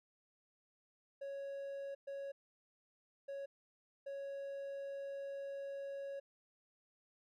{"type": "tone bursts at uneven times", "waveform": "triangle", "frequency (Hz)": 554.4, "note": "C#5", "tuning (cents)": 0, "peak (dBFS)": -40, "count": 4, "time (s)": [[1.21, 1.95], [2.07, 2.32], [3.28, 3.46], [4.06, 6.2]], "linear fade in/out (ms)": 10, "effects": []}